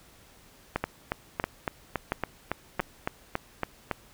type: two click trains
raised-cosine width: 0.5 ms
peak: -11 / -12 dBFS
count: 4 / 12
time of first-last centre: 0.76-2.801 / 0.84-3.913 s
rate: 1.47 / 3.58 Hz
effects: pink hiss -56 dBFS RMS until 4.13 s